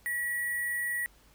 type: tone with sample-and-hold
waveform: sine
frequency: 1925 Hz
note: B6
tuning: 45 cents flat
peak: -29 dBFS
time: 0.06-1.06 s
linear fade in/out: 0 ms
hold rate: 11025 Hz
effects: added 50 Hz sine -61 dBFS peak until 1.34 s + pink hiss -62 dBFS RMS until 1.34 s